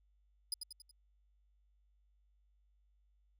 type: tone with echo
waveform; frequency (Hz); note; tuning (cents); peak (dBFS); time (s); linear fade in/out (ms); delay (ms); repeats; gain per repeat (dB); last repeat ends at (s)
25% pulse; 4978; D#8; 0; -30; 0.52-0.54; 2; 93; 4; -6; 0.912
effects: added 50 Hz sine -69 dBFS peak until 3.39 s